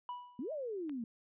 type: tone with exponential decay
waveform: triangle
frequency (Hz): 982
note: B5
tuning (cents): -10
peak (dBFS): -35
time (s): 0.09-0.55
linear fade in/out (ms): 1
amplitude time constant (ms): 100
type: exponential two-way sweep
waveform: sine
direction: up then down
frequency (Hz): 220 to 650 to 220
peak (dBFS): -37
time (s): 0.39-1.04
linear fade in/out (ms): 2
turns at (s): 0.52
type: click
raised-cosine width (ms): 0.3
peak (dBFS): -37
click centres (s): 0.895
effects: resampled to 8000 Hz